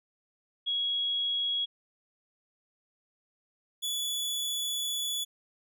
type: tone pair in turn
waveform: sine / sawtooth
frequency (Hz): 3322 / 3427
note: G#7 / A7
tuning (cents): 0 / -46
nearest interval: minor second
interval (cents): 54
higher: second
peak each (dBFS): -27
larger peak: neither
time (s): 0.66-1.66 / 3.82-5.25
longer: second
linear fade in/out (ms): 20
effects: none